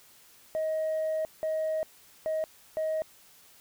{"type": "tone bursts at uneven times", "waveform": "sine", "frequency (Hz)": 630, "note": "D#5", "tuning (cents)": 21, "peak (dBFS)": -25, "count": 4, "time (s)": [[0.55, 1.25], [1.43, 1.83], [2.26, 2.44], [2.77, 3.02]], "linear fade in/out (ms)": 0, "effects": ["tanh soft clip ceiling -25 dBFS", "white hiss -57 dBFS RMS until 3.6 s"]}